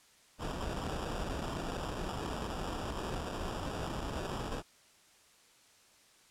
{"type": "noise with sample-and-hold", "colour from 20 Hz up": "pink", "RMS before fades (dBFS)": -38, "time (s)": [0.38, 4.63], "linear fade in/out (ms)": 50, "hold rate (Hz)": 2100, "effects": ["white hiss -63 dBFS RMS until 6.3 s", "low-pass 9000 Hz 12 dB/octave"]}